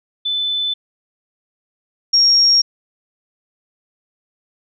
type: tone pair in turn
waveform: sine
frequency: 3510 / 5572 Hz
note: A7 / F8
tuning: -5 / -5 cents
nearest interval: minor sixth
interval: 800 cents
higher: second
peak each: -17 / -9 dBFS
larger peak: second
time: 0.25-0.74 / 2.13-2.62 s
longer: neither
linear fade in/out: 10 ms
effects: none